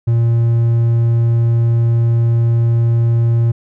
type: tone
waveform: triangle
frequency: 116.54 Hz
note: A#2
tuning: in tune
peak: -8 dBFS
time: 0.07-3.52 s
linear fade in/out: 10 ms
effects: none